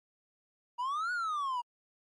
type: exponential two-way sweep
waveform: triangle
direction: up then down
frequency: 946 to 1480 to 946 Hz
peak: -29 dBFS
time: 0.78-1.62 s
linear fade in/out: 20 ms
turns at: 1.12 s
effects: MP3 48 kbps